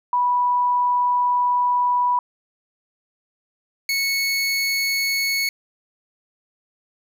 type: tone pair in turn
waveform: sine / 25% pulse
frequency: 982 / 2205 Hz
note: B5 / C#7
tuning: -10 / -10 cents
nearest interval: octave + major second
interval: 1400 cents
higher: second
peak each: -16 dBFS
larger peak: neither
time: 0.13-2.19 / 3.89-5.49 s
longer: first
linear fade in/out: 2 ms
effects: none